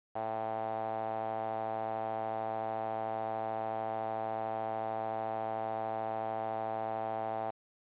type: tone with band-pass filter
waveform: sawtooth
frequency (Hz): 110.8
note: A2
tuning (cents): +13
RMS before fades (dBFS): -36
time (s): 0.15-7.51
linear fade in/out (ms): 10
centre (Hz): 740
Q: 6
effects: resampled to 8000 Hz + 10-bit